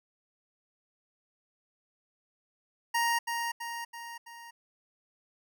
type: tone with echo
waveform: 25% pulse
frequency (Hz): 935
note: A#5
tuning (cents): +5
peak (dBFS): -22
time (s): 2.94-3.19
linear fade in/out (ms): 10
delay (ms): 330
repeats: 4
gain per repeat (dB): -5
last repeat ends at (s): 4.51
effects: none